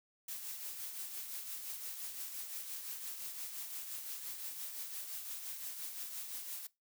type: noise with tremolo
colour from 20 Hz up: blue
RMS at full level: -42 dBFS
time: 0.28-6.67 s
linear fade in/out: 5 ms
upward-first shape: triangle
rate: 5.8 Hz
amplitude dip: 50%
effects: noise-tail reverb RT60 0.2 s tail -20 dB re dry